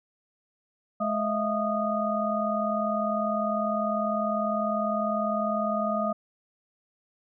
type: tone cluster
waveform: sine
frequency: 212.4 / 635 / 675 / 1235 Hz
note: G#3 / D#5 / E5 / D#6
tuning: +39 / +35 / +41 / -13 cents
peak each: -30 dBFS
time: 1-6.13 s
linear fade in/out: 10 ms
effects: none